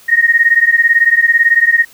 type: beating tone pair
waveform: sine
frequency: 1854 / 1872 Hz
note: A#6 / A#6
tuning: -10 / +7 cents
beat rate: 18 Hz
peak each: -10 dBFS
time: 0.08-1.85 s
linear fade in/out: 20 ms
effects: white hiss -43 dBFS RMS until 1.93 s